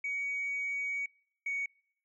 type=tone pair in turn; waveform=sine; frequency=2252 / 2235 Hz; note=C#7 / C#7; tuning=+27 / +14 cents; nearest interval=unison; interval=13 cents; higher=first; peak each=-31 / -30 dBFS; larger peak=second; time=0.04-1.06 / 1.46-1.66 s; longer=first; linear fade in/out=5 ms; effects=noise-tail reverb RT60 0.6 s tail -25 dB re dry + tanh soft clip ceiling -28 dBFS